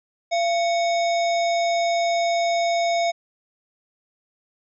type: harmonic tone with a mistuned harmonic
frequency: 740 Hz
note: F#5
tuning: in tune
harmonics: 1 / 3 / 5 / 7 / 9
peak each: -19 / -29 / -33 / -36 / -38 dBFS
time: 0.31-3.12 s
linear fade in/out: 20 ms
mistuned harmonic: 1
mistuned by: -140 cents
effects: none